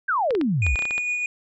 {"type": "exponential sweep", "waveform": "sine", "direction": "down", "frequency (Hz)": [1652, 52.8], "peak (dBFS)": -19, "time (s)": [0.08, 0.76], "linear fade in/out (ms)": 10}
{"type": "clicks", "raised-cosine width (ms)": 0.3, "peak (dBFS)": -15, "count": 10, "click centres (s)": [0.307, 0.351, 0.413, 0.666, 0.758, 0.791, 0.823, 0.854, 0.909, 0.98]}
{"type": "tone with tremolo", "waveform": "triangle", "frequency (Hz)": 2457, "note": "D#7", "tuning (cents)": -22, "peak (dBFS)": -20, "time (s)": [0.62, 1.26], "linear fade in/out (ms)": 2, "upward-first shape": "sine", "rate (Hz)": 6.6, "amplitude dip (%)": 30}
{"effects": ["resampled to 22050 Hz"]}